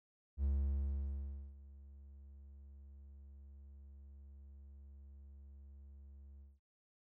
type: tone with ADSR envelope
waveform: triangle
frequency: 69.3 Hz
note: C#2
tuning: in tune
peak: -29 dBFS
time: 0.37-6.6 s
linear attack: 67 ms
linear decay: 1100 ms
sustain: -22 dB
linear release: 190 ms
effects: none